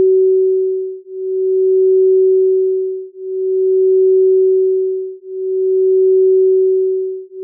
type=beating tone pair; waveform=sine; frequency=377.1 / 377.58 Hz; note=F#4 / F#4; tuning=+33 / +35 cents; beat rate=0.48 Hz; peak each=-13 dBFS; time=0-7.43 s; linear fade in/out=0 ms; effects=none